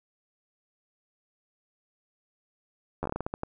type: slowing click train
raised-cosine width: 1 ms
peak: -17 dBFS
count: 11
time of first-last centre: 3.03-3.434 s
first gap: 11 ms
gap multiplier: 1.27
effects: none